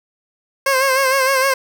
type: tone with vibrato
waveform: 15% pulse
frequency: 533 Hz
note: C5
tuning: 32 cents sharp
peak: -7 dBFS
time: 0.66-1.54 s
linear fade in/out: 5 ms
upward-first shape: sine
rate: 6.5 Hz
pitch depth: 54 cents each way
effects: none